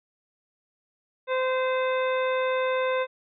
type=harmonic tone; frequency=516 Hz; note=C5; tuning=24 cents flat; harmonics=1 / 2 / 3 / 4 / 5 / 7; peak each=-24 / -30 / -34 / -36 / -38 / -41 dBFS; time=1.27-3.07 s; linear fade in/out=50 ms; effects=none